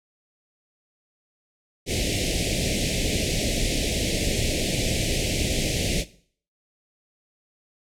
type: band-stop noise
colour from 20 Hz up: pink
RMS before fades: -24 dBFS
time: 1.86-6.05 s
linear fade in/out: 50 ms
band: 650 to 2100 Hz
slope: 48 dB/octave
effects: noise-tail reverb RT60 0.5 s tail -17 dB re dry + low-pass 9000 Hz 12 dB/octave